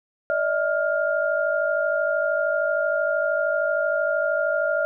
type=tone cluster; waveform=sine; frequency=587 / 640 / 1407 Hz; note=D5 / D#5 / F6; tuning=-1 / +49 / +12 cents; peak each=-24 / -24 / -25 dBFS; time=0.3-4.85 s; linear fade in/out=0 ms; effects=none